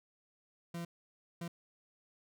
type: tone bursts at uneven times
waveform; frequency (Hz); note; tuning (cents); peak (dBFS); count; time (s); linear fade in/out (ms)
40% pulse; 170.3; F3; -43; -38; 2; 0.74-0.85 / 1.41-1.48; 5
effects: none